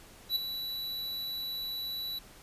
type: tone with ADSR envelope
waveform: square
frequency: 3943 Hz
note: B7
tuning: 4 cents flat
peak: -25 dBFS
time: 0.29-2.19 s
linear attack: 69 ms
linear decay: 8 ms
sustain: -10 dB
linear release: 8 ms
effects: pink hiss -54 dBFS RMS until 2.42 s + resampled to 32000 Hz